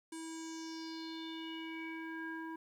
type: tone with low-pass filter sweep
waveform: square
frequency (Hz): 324.3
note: E4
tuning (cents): -28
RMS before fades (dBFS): -44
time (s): 0.12-2.56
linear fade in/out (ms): 5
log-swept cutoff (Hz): 8900 to 1300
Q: 5.4
effects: 12-bit